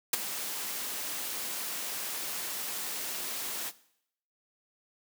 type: noise with ADSR envelope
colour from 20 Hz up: white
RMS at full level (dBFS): -23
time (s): 0.13-3.72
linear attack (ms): 6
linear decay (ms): 16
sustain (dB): -13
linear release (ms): 41
effects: noise-tail reverb RT60 0.7 s tail -18 dB re dry + high-pass 200 Hz 12 dB/octave